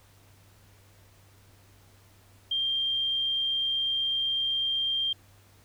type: tone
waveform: sine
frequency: 3184 Hz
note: G7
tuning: 26 cents sharp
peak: -25 dBFS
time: 2.51-5.13 s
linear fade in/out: 5 ms
effects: added 98 Hz sine -57 dBFS peak until 5.64 s + pink hiss -60 dBFS RMS until 5.64 s